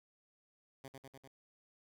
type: tone with echo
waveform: 10% pulse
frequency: 134.8 Hz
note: C#3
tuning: 48 cents flat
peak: -39 dBFS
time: 0.84-0.88 s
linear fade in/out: 2 ms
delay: 99 ms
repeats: 4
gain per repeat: -2 dB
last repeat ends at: 1.276 s
effects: none